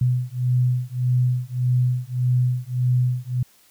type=beating tone pair; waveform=sine; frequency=124.2 / 125.9 Hz; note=B2 / B2; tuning=+10 / +34 cents; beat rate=1.7 Hz; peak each=-21 dBFS; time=0.01-3.43 s; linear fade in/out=5 ms; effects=white hiss -56 dBFS RMS until 3.7 s